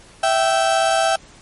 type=tone pair together; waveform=35% pulse; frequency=659.3 / 776.3 Hz; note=E5 / G5; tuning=0 / -17 cents; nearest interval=minor third; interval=283 cents; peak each=-16 dBFS; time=0.23-1.16 s; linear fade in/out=5 ms; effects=pink hiss -46 dBFS RMS until 1.41 s + MP3 48 kbps